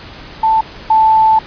sine tone pair in turn, 884 / 878.9 Hz, A5 / A5, +8 / -2 cents, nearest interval unison, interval 10 cents, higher first, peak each -8 / -6 dBFS, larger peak second, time 0.43-0.61 / 0.9-1.39 s, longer second, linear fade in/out 5 ms, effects pink hiss -33 dBFS RMS until 1.46 s + resampled to 11025 Hz

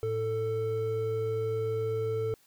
triangle tone pair together, 110 / 443.7 Hz, A2 / A4, 0 / +14 cents, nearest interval 2 octaves, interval 2414 cents, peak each -32 / -27 dBFS, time 0.03-2.34 s, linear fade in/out 0 ms, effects white hiss -64 dBFS RMS until 2.46 s

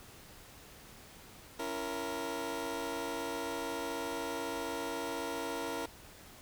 20% pulse chord, A# diminished, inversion first, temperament just, 279.7 / 335.6 / 466.2 Hz, C#4 / E4 / A#4, +16 / +31 / 0 cents, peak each -37 / -36 / -34 dBFS, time 1.59-5.86 s, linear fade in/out 5 ms, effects pink hiss -54 dBFS RMS until 6.41 s

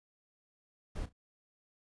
brown noise with echo, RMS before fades -37 dBFS, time 0.95-1.06 s, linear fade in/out 10 ms, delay 34 ms, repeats 2, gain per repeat -15 dB, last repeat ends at 1.128 s, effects resampled to 24000 Hz

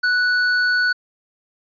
square tone, 1480 Hz, F#6, in tune, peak -16 dBFS, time 0.03-0.93 s, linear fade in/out 10 ms, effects resampled to 11025 Hz

